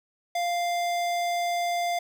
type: tone with notch filter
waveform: square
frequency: 697 Hz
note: F5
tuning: 4 cents flat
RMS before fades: -27 dBFS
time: 0.35-1.99 s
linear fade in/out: 5 ms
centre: 11000 Hz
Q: 1.5
effects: none